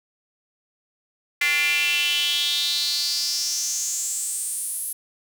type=tone with high-pass filter sweep; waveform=square; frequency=158.5 Hz; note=D#3; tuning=32 cents sharp; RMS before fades=-24 dBFS; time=1.41-4.93 s; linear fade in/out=5 ms; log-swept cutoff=2100 to 11000 Hz; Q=5.7; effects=none